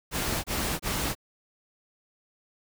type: noise bursts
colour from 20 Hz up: pink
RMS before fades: -29 dBFS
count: 3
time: 0.11-1.152 s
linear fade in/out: 50 ms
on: 330 ms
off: 26 ms
effects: none